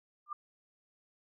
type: tone with exponential growth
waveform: sine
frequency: 1196 Hz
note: D6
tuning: 31 cents sharp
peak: -32 dBFS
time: 0.26-0.33 s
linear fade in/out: 5 ms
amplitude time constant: 15 ms
effects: none